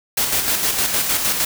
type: noise with tremolo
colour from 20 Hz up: white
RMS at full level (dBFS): -18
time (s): 0.17-1.45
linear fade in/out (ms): 5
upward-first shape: square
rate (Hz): 6.5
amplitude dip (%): 40
effects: none